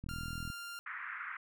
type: click train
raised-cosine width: 5 ms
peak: -31 dBFS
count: 20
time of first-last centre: 0.04-0.501 s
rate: 41.2 Hz
type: tone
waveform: sawtooth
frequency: 1395 Hz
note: F6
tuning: 2 cents flat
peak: -39 dBFS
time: 0.09-0.79 s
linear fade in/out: 0 ms
type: band-pass noise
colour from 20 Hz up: pink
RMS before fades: -43 dBFS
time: 0.86-1.37 s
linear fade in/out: 5 ms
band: 1200 to 2100 Hz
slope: 48 dB/octave
effects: none